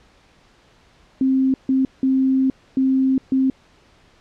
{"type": "tone bursts at uneven times", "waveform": "sine", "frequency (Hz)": 264.3, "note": "C4", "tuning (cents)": 18, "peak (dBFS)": -14, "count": 5, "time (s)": [[1.21, 1.54], [1.69, 1.85], [2.03, 2.5], [2.77, 3.18], [3.32, 3.5]], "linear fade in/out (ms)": 2, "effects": ["pink hiss -54 dBFS RMS until 4.2 s", "low-pass 5000 Hz 12 dB/octave"]}